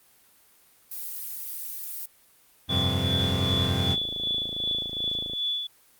violet noise, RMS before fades -35 dBFS, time 0.91-2.06 s, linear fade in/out 5 ms
30% pulse chord, F suspended second, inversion none, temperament equal, 87.31 / 98 / 130.81 Hz, F2 / G2 / C3, 0 / 0 / 0 cents, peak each -26 / -26 / -27 dBFS, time 2.68-3.97 s, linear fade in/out 50 ms
sine tone with tremolo, 3444 Hz, A7, 38 cents flat, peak -24 dBFS, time 2.69-5.67 s, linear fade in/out 5 ms, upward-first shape sine, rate 2.6 Hz, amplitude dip 55%
click train, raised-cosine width 2 ms, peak -26 dBFS, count 59, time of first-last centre 3.21-5.335 s, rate 27.3 Hz
effects white hiss -59 dBFS RMS until 5.99 s + Opus 32 kbps

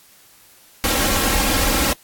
pink noise with comb filter, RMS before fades -18 dBFS, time 0.84-1.93 s, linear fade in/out 0 ms, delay 3.7 ms, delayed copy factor +0.7, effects white hiss -50 dBFS RMS until 2.03 s + AAC 64 kbps

